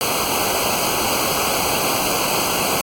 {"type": "noise with comb filter", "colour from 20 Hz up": "pink", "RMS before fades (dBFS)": -20, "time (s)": [0.01, 2.81], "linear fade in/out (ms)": 0, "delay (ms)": 0.55, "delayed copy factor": -1, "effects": ["AAC 64 kbps"]}